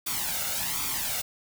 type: noise with flanger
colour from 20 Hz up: white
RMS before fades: -30 dBFS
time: 0.06-1.22 s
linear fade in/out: 10 ms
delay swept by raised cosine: 0.86 to 1.43 ms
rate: 1.3 Hz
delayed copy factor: +0.7
effects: none